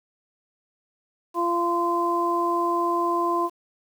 harmonic tone, 344.1 Hz, F4, 26 cents flat, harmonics 1 / 2 / 3, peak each -25 / -29 / -23 dBFS, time 1.34-3.5 s, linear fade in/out 50 ms, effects 8-bit

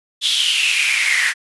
pink noise with high-pass filter sweep, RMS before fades -17 dBFS, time 0.21-1.34 s, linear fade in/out 50 ms, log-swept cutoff 3500 to 1800 Hz, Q 7.7, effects resampled to 24000 Hz

